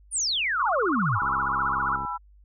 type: exponential sweep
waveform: sine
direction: down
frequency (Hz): 9956 to 87.31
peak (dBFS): -23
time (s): 0.11-1.2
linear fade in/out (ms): 50
type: tone with vibrato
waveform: sine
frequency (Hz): 1249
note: D#6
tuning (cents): +6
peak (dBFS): -24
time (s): 0.59-1.96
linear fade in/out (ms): 2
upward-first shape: sine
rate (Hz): 15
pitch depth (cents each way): 280
type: chord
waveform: sine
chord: E major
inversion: first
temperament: equal with one note detuned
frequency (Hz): 830.6 / 987.8 / 1335.4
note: G#5 / B5 / E6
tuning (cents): 0 / 0 / +22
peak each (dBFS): -36 / -31 / -32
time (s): 1.14-2.18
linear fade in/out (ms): 20
type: click train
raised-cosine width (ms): 3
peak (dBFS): -27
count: 57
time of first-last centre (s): 1.22-2.05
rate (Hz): 67.5
effects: added 50 Hz sine -51 dBFS peak until 2.44 s